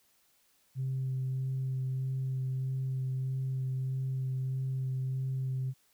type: tone with vibrato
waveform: sine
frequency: 131.3 Hz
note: C3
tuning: 6 cents sharp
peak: -29 dBFS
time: 0.75-5.74 s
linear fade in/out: 50 ms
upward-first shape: sine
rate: 1.6 Hz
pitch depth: 11 cents each way
effects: tanh soft clip ceiling -27 dBFS + white hiss -69 dBFS RMS until 5.93 s